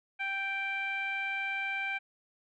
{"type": "tone with low-pass filter", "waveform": "15% pulse", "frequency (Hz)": 784, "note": "G5", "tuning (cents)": 0, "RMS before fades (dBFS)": -34, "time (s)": [0.19, 1.99], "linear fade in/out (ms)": 20, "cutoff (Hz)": 2200, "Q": 4.1, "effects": []}